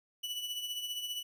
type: tone with tremolo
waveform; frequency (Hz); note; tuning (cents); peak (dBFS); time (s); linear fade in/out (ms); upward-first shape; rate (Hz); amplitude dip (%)
40% pulse; 2960; F#7; 0; -33; 0.23-1.23; 10; triangle; 15; 60
effects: none